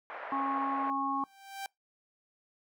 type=band-pass noise; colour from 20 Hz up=pink; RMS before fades=-42 dBFS; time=0.1-0.9 s; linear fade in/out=0 ms; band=570 to 1900 Hz; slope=24 dB/octave
type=harmonic tone; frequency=273.9 Hz; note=C#4; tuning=21 cents flat; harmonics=1 / 3 / 4; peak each=-36 / -35 / -32 dBFS; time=0.32-1.24 s; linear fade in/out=2 ms
type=tone with exponential growth; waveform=sawtooth; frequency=784 Hz; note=G5; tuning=in tune; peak=-31 dBFS; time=1.1-1.66 s; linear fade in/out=1 ms; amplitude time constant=120 ms
effects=noise-tail reverb RT60 0.2 s tail -26 dB re dry